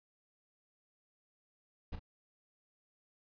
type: noise with echo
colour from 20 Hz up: brown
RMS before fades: -38 dBFS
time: 1.92-1.96 s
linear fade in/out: 10 ms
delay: 35 ms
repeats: 1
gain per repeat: -8 dB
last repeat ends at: 1.995 s
effects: resampled to 11025 Hz